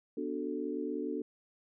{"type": "chord", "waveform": "sine", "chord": "B minor seventh", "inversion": "none", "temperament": "equal", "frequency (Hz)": [246.9, 293.7, 370, 440], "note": ["B3", "D4", "F#4", "A4"], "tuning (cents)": [0, 0, 0, 0], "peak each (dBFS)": [-40, -37, -40, -39], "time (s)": [0.17, 1.22], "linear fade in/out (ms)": 5, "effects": []}